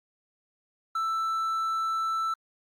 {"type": "tone", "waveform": "triangle", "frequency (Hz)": 1325, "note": "E6", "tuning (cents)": 9, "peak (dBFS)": -24, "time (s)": [0.95, 2.34], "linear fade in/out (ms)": 5, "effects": ["Opus 48 kbps"]}